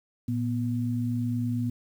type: tone pair together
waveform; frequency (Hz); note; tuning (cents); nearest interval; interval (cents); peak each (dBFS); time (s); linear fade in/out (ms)
sine; 114.9 / 243.5; A#2 / B3; -25 / -24; octave + minor second; 1301; -28; 0.28-1.7; 5
effects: 9-bit